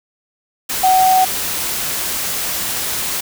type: tone in noise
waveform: sine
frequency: 750 Hz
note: F#5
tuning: 23 cents sharp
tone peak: -9 dBFS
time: 0.83-1.25 s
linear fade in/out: 10 ms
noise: white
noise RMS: -21 dBFS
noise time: 0.69-3.21 s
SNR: +9 dB
effects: none